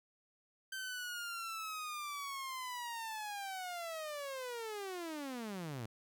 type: linear sweep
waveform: sawtooth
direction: down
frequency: 1557 to 105.3 Hz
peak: -37 dBFS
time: 0.72-5.86 s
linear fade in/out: 5 ms
effects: none